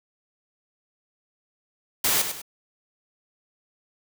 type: noise with echo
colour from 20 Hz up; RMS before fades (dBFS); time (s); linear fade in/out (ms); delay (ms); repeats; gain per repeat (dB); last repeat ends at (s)
white; -22; 2.04-2.22; 5; 99; 2; -8; 2.418
effects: none